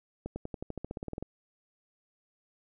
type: accelerating click train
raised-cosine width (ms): 2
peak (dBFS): -23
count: 15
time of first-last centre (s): 0.26-1.226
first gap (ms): 100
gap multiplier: 0.94
effects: none